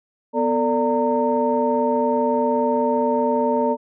sine tone cluster, 247.1 / 447.4 / 585 / 918 Hz, B3 / A4 / D5 / A#5, +1 / +29 / -7 / -27 cents, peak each -22 dBFS, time 0.33-3.77 s, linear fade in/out 50 ms, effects tanh soft clip ceiling -6 dBFS

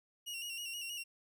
sawtooth tone with vibrato, 2815 Hz, F7, 13 cents sharp, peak -37 dBFS, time 0.26-1.04 s, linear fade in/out 20 ms, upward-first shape square, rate 6.3 Hz, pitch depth 44 cents each way, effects none

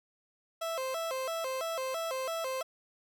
30% pulse tone with vibrato, 587.3 Hz, D5, in tune, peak -30 dBFS, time 0.61-2.63 s, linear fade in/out 10 ms, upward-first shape square, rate 3 Hz, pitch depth 200 cents each way, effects none

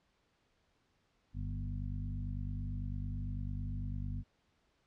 harmonic tone with a mistuned harmonic, 49 Hz, G1, in tune, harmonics 1 / 2 / 3 / 4 / 5, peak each -39 / -40 / -45 / -50 / -48 dBFS, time 1.33-4.24 s, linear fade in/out 50 ms, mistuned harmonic 3, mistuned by +22 cents, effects pink hiss -75 dBFS RMS until 4.86 s + low-pass 5000 Hz 12 dB/octave

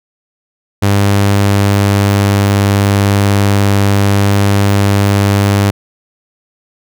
sawtooth tone, 100.3 Hz, G2, 40 cents sharp, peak -4 dBFS, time 0.82-5.71 s, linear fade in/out 10 ms, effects none

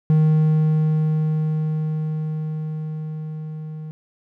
triangle tone with level ramp, 155.56 Hz, D#3, in tune, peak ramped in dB -10 to -28 dBFS, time 0.1-3.91 s, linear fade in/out 0 ms, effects none

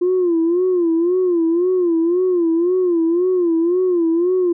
sine tone with vibrato, 348.4 Hz, F4, 4 cents flat, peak -12 dBFS, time 0.01-4.53 s, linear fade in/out 10 ms, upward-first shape sine, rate 1.9 Hz, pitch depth 110 cents each way, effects tanh soft clip ceiling -10 dBFS

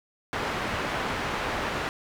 white low-pass noise, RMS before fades -30 dBFS, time 0.33-1.89 s, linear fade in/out 0 ms, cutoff 1700 Hz, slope 12 dB/octave, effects none

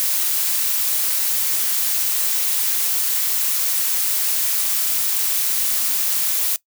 blue noise with amplitude modulation, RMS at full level -18 dBFS, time 0-6.56 s, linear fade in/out 0 ms, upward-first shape sine, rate 202 Hz, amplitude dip 40%, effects noise-tail reverb RT60 0.1 s tail -20 dB re dry

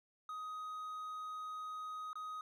triangle tone with dropouts, 1254 Hz, D#6, 13 cents sharp, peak -40 dBFS, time 0.29-2.41 s, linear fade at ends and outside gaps 2 ms, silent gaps 2.131-2.155 s, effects none

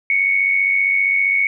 sine tone with amplitude modulation, 2217 Hz, C#7, in tune, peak -11 dBFS, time 0.1-1.47 s, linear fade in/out 2 ms, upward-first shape sine, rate 95.2 Hz, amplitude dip 55%, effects none

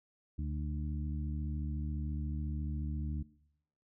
harmonic tone with a mistuned harmonic, 74.2 Hz, D2, 18 cents sharp, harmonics 1 / 2 / 3 / 4, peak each -35 / -41 / -45 / -47 dBFS, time 0.38-3.23 s, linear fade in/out 10 ms, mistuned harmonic 4, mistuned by +23 cents, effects noise-tail reverb RT60 0.8 s tail -21 dB re dry

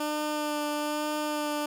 15% pulse tone with vibrato, 299.2 Hz, D4, 32 cents sharp, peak -22 dBFS, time 0-1.66 s, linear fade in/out 5 ms, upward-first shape sine, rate 1.1 Hz, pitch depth 15 cents each way, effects none

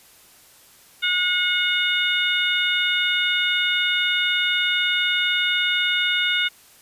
harmonic tone, 724 Hz, F#5, 38 cents flat, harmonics 2 / 3 / 4 / 5, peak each -24 / -24 / -24 / -24 dBFS, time 1.02-6.49 s, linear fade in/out 20 ms, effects white hiss -51 dBFS RMS until 6.81 s + resampled to 32000 Hz

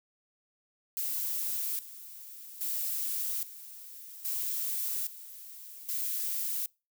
violet noise with tremolo, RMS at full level -33 dBFS, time 0.97-6.66 s, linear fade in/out 2 ms, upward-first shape square, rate 0.61 Hz, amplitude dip 80%, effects noise-tail reverb RT60 0.3 s tail -26 dB re dry

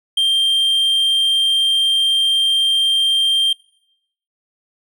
triangle tone, 3174 Hz, G7, 21 cents sharp, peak -11 dBFS, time 0.17-3.53 s, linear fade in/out 5 ms, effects noise-tail reverb RT60 0.8 s tail -24 dB re dry

